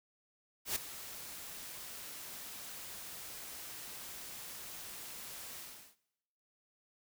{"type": "noise with ADSR envelope", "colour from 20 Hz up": "white", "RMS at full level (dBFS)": -33, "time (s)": [0.65, 5.96], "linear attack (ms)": 110, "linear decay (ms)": 5, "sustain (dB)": -14, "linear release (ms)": 380, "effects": ["noise-tail reverb RT60 0.9 s tail -20 dB re dry"]}